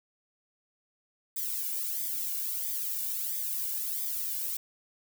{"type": "noise with flanger", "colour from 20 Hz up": "violet", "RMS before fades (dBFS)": -33, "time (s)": [1.36, 4.57], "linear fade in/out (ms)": 5, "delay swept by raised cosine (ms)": [0.71, 1.58], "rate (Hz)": 1.5, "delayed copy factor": -0.9, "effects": []}